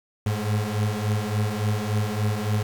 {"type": "beating tone pair", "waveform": "35% pulse", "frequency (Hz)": [103.83, 107.33], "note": ["G#2", "A2"], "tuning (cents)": [0, -43], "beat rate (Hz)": 3.5, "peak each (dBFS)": -24, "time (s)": [0.26, 2.63], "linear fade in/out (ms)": 5, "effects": ["8-bit"]}